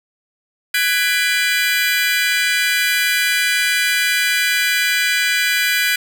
30% pulse chord, G# half-diminished seventh, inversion third, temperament just, 1495.1 / 1661.2 / 1993.5 / 2392 Hz, F#6 / G#6 / B6 / D7, +18 / 0 / +16 / +31 cents, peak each -18 dBFS, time 0.74-5.96 s, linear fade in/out 5 ms, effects none

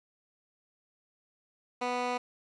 15% pulse tone with band-pass filter, 246.9 Hz, B3, in tune, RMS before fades -32 dBFS, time 1.81-2.18 s, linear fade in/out 10 ms, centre 1300 Hz, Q 0.51, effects resampled to 22050 Hz + 10-bit

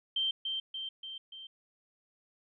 sine tone with echo, 3136 Hz, G7, in tune, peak -28 dBFS, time 0.16-0.31 s, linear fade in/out 5 ms, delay 290 ms, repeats 4, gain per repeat -4 dB, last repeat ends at 1.47 s, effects none

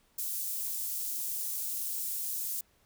white high-pass noise, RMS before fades -35 dBFS, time 0.18-2.61 s, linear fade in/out 5 ms, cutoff 8300 Hz, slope 12 dB/octave, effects pink hiss -68 dBFS RMS until 2.85 s

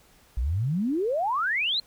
sine exponential sweep, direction up, 53.7 to 4259 Hz, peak -23 dBFS, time 0.37-1.8 s, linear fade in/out 5 ms, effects pink hiss -58 dBFS RMS until 1.86 s

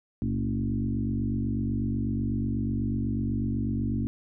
sine tone with frequency modulation, 169.3 Hz, E3, 46 cents sharp, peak -25 dBFS, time 0.22-4.07 s, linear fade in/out 0 ms, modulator 48.1 Hz, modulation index 2.5, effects none

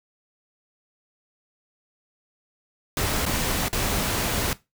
pink noise with dropouts, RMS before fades -25 dBFS, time 2.97-4.53 s, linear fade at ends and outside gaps 1 ms, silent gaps 3.254-3.263 / 3.683-3.729 s, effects noise-tail reverb RT60 0.2 s tail -17 dB re dry

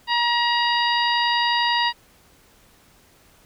harmonic tone, 951 Hz, A#5, 34 cents sharp, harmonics 1 / 2 / 3 / 4 / 5, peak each -21 / -24 / -26 / -27 / -28 dBFS, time 0.07-1.93 s, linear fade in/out 50 ms, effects pink hiss -55 dBFS RMS until 3.45 s

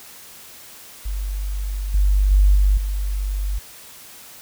sine tone with level steps, 49 Hz, G1, in tune, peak -22 / -13 / -10 / -12 / -20 dBFS, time 1.05-3.59 s, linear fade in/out 10 ms, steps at 1.94 / 2.31 / 2.55 / 2.77 s, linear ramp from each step 5 ms, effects white hiss -42 dBFS RMS until 4.41 s

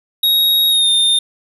square tone with pitch glide, 3776 to 3633 Hz, A#7 to A#7, +22 to -45 cents, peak -11 dBFS, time 0.23-1.19 s, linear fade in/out 5 ms, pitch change -67 cents, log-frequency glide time 0.69-0.89 s, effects none

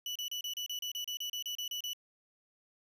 35% pulse tone bursts, 2960 Hz, F#7, in tune, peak -34 dBFS, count 15, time 0.06-1.933 s, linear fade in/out 2 ms, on 95 ms, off 32 ms, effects none

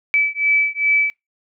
sine beating tone pair, 2302 / 2304.5 Hz, D7 / D7, -35 / -33 cents, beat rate 2.5 Hz, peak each -18 dBFS, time 0.14-1.1 s, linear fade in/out 0 ms, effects noise-tail reverb RT60 0.2 s tail -25 dB re dry

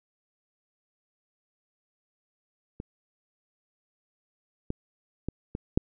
clicks, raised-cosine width 3 ms, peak -23 / -17 / -17 / -19 / -8 dBFS, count 5, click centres 2.801 / 4.704 / 5.286 / 5.551 / 5.775 s, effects none

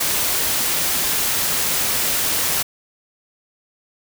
white noise, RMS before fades -20 dBFS, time 0-2.63 s, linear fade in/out 10 ms, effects none

